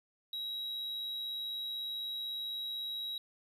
triangle tone, 3854 Hz, B7, 43 cents flat, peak -35 dBFS, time 0.33-3.18 s, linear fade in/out 2 ms, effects resampled to 32000 Hz

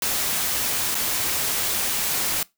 white noise with dropouts, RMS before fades -24 dBFS, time 0.02-2.43 s, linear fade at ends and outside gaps 2 ms, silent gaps 0.946-0.951 s, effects noise-tail reverb RT60 0.2 s tail -22 dB re dry

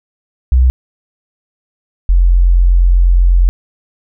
sine tone pair in turn, 62.9 / 44.09 Hz, B1 / F1, +32 / +17 cents, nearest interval tritone, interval 615 cents, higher first, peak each -5 dBFS, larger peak neither, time 0.52-0.7 / 2.09-3.49 s, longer second, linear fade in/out 0 ms, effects none

